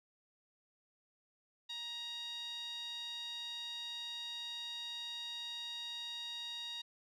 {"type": "tone with band-pass filter", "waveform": "sawtooth", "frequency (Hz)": 942, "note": "A#5", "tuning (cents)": 18, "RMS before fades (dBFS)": -44, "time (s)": [1.69, 6.82], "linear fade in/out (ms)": 10, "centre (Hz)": 3800, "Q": 6.2, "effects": []}